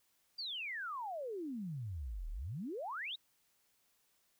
sine exponential two-way sweep, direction down then up, 4818 to 35.25 to 3995 Hz, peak -39 dBFS, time 0.38-3.16 s, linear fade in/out 10 ms, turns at 2.3 s, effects white hiss -75 dBFS RMS until 4.39 s

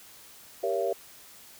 sine chord, G diminished seventh, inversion none, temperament just, 392 / 470.4 / 564.5 / 677.4 Hz, G4 / Bb4 / Db5 / Fb5, 0 / +16 / +31 / +47 cents, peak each -31 dBFS, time 0.63-0.93 s, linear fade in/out 5 ms, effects white hiss -51 dBFS RMS until 1.59 s

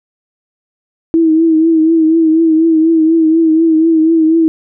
sine tone with vibrato, 322.7 Hz, E4, 37 cents flat, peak -6 dBFS, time 1.14-4.48 s, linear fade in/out 0 ms, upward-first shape triangle, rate 4.1 Hz, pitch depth 57 cents each way, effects none

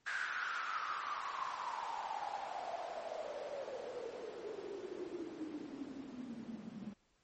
white noise with band-pass filter sweep, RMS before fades -43 dBFS, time 0.06-6.94 s, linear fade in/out 10 ms, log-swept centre 1600 to 200 Hz, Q 8.9, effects pink hiss -75 dBFS RMS until 7.23 s + MP3 32 kbps

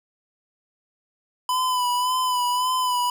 square tone with vibrato, 1000 Hz, B5, 21 cents sharp, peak -21 dBFS, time 1.49-3.1 s, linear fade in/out 2 ms, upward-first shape sine, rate 1.8 Hz, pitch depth 37 cents each way, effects none

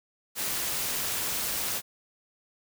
white noise with amplitude modulation, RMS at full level -28 dBFS, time 0.35-1.82 s, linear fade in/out 50 ms, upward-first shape sine, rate 297 Hz, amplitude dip 55%, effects none

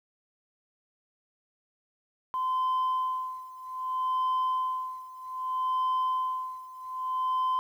sine tone with tremolo, 1028 Hz, C6, 31 cents flat, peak -22 dBFS, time 2.34-7.59 s, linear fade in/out 0 ms, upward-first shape sine, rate 0.63 Hz, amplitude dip 90%, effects tanh soft clip ceiling -23 dBFS + 10-bit

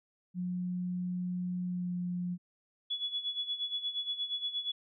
sine tone with pitch glide, 179.8 to 177.84 Hz, F#3 to F3, -49 to +32 cents, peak -32 dBFS, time 0.34-2.38 s, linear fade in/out 50 ms, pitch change -19 cents, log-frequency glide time 1.66-1.94 s
sine tone with tremolo, 3399 Hz, G#7, 39 cents sharp, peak -30 dBFS, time 2.9-4.72 s, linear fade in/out 10 ms, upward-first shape sine, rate 8.5 Hz, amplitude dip 75%
effects none

